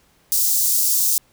white high-pass noise, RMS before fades -18 dBFS, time 0.32-1.18 s, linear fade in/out 0 ms, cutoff 5300 Hz, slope 24 dB/octave, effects pink hiss -58 dBFS RMS until 1.32 s

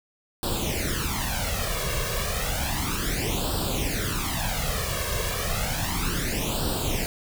pink noise with flanger, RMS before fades -27 dBFS, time 0.43-7.06 s, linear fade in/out 0 ms, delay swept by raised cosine 0.23 to 1.83 ms, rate 0.32 Hz, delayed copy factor +0.8, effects none

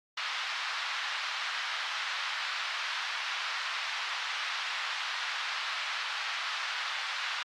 pink band-pass noise, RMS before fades -35 dBFS, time 0.17-7.43 s, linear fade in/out 5 ms, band 1100 to 4400 Hz, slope 24 dB/octave, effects AAC 64 kbps

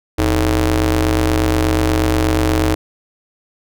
sawtooth ring-modulated tone, 116.54 Hz, A#2, in tune, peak -6 dBFS, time 0.18-2.75 s, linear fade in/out 10 ms, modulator 199 Hz, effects none

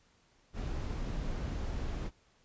brown noise, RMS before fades -36 dBFS, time 0.53-2.11 s, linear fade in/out 50 ms, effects pink hiss -68 dBFS RMS until 2.44 s + resampled to 16000 Hz

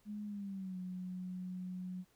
sine tone with pitch glide, 208.9 to 182.91 Hz, G#3 to F#3, +10 to -20 cents, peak -40 dBFS, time 0.05-2.05 s, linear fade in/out 50 ms, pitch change -230 cents, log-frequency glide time 0.25-0.78 s, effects pink hiss -72 dBFS RMS until 2.15 s

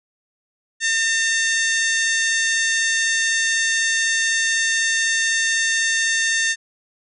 harmonic tone with a mistuned harmonic, 904 Hz, A5, 47 cents sharp, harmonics 2 / 3 / 4 / 5 / 6 / 7 / 8 / 9 / 10, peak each -19 / -30 / -27 / -32 / -33 / -25 / -30 / -38 / -34 dBFS, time 0.8-6.56 s, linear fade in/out 50 ms, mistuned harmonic 9, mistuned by -42 cents, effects none

